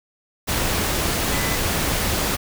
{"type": "tone in noise", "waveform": "sine", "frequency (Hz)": 2004, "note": "B6", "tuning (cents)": 25, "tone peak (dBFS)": -29, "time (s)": [1.32, 1.57], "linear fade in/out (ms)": 20, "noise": "pink", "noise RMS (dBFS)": -22, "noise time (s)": [0.47, 2.37], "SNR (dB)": -10, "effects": []}